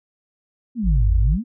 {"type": "exponential two-way sweep", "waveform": "sine", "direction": "down then up", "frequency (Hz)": [255.2, 77.4, 255.2], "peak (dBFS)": -20, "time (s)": [0.75, 1.44], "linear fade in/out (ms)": 50, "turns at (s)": 1.15}
{"type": "tone", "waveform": "sine", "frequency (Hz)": 52.6, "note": "G#1", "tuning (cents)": 23, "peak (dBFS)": -14, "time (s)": [0.83, 1.38], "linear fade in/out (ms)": 50}
{"effects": []}